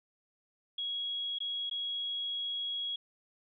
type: tone with dropouts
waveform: sine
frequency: 3318 Hz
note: G#7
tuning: 2 cents flat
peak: -33 dBFS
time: 0.78-2.96 s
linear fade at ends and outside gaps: 5 ms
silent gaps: 1.387-1.403 / 1.698-1.711 s
effects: none